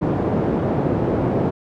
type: band-pass noise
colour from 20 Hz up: pink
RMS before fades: -20 dBFS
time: 0.01-1.51 s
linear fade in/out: 20 ms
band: 140 to 560 Hz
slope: 12 dB/octave
effects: none